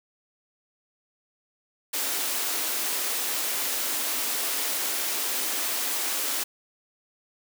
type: high-pass noise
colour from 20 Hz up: white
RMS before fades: -28 dBFS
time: 1.93-6.44 s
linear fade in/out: 10 ms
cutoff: 240 Hz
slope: 48 dB/octave
effects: none